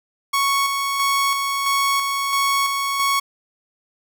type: tone with tremolo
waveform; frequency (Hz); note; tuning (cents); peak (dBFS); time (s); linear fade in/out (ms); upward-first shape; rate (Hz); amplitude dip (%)
sawtooth; 1108.7; C#6; 0; -13; 0.33-3.2; 10; square; 1.5; 35
effects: none